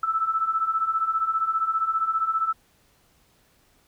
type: beating tone pair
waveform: sine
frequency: 1306 / 1321 Hz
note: E6 / E6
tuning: -17 / +3 cents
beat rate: 15 Hz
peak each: -27 / -23 dBFS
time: 0.03-2.53 s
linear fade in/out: 5 ms
effects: pink hiss -62 dBFS RMS until 3.87 s